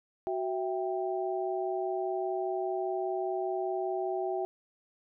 sine tone cluster, 373.4 / 661 / 786 Hz, F#4 / E5 / G5, +16 / +5 / +4 cents, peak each -32 / -35 / -36 dBFS, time 0.27-4.45 s, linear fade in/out 0 ms, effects none

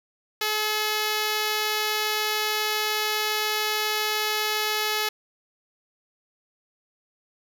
5% pulse tone, 427.2 Hz, G#4, 49 cents sharp, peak -12 dBFS, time 0.41-5.09 s, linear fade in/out 5 ms, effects none

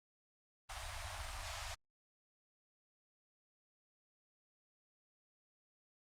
pink band-stop noise, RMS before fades -44 dBFS, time 0.69-1.75 s, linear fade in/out 10 ms, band 100 to 610 Hz, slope 96 dB/octave, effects low-pass 8000 Hz 12 dB/octave + Opus 32 kbps

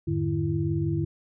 sine tone cluster, 85.2 / 103.7 / 150.1 / 333.6 Hz, F2 / G#2 / D3 / E4, -42 / -2 / +38 / +21 cents, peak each -34 / -29 / -27 / -29 dBFS, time 0.07-1.05 s, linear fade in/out 10 ms, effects none

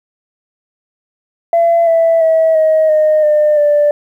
sine tone with pitch steps, 676 / 660.6 / 645.5 / 630.7 / 616.3 / 602.2 / 588.5 Hz, E5 / E5 / E5 / D#5 / D#5 / D5 / D5, +43 / +4 / -37 / +23 / -17 / +43 / +3 cents, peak -6 dBFS, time 1.53-3.91 s, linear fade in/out 2 ms, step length 340 ms, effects tanh soft clip ceiling -4 dBFS + 8-bit

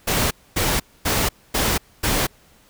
pink noise bursts, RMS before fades -20 dBFS, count 5, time 0.07-2.27 s, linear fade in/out 10 ms, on 240 ms, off 250 ms, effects pink hiss -54 dBFS RMS until 2.69 s

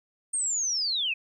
sine linear sweep, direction down, 8700 to 2472 Hz, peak -25 dBFS, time 0.33-1.14 s, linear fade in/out 10 ms, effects 11-bit

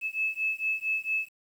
sine beating tone pair, 2602 / 2606.4 Hz, E7 / E7, -23 / -20 cents, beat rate 4.4 Hz, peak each -30 dBFS, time 0.01-1.29 s, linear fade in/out 50 ms, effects 9-bit

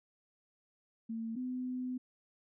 sine tone pair in turn, 226.1 / 252.9 Hz, A3 / B3, +47 / +41 cents, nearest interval major second, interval 194 cents, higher second, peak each -36 / -35 dBFS, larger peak second, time 1.09-1.36 / 1.36-1.98 s, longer second, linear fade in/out 10 ms, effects none

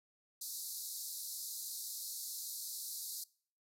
white band-pass noise, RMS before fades -44 dBFS, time 0.41-3.24 s, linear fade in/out 5 ms, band 3900 to 15000 Hz, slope 96 dB/octave, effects noise-tail reverb RT60 0.5 s tail -23 dB re dry

